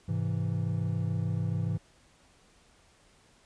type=chord; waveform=triangle; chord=Ab augmented; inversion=none; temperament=equal; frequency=103.83 / 130.81 / 164.81 Hz; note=Ab2 / C3 / E3; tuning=0 / 0 / 0 cents; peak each=-29 / -32 / -30 dBFS; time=0.08-1.78 s; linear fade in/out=10 ms; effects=pink hiss -62 dBFS RMS until 3.45 s + resampled to 22050 Hz